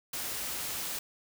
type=noise; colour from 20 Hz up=white; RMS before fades=-36 dBFS; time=0.13-0.99 s; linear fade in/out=5 ms; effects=none